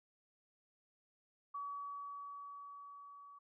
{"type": "tone with level ramp", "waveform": "sine", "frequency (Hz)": 1137, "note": "C#6", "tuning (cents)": 44, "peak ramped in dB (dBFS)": [-40, -54], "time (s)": [1.54, 3.39], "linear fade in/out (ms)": 10, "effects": []}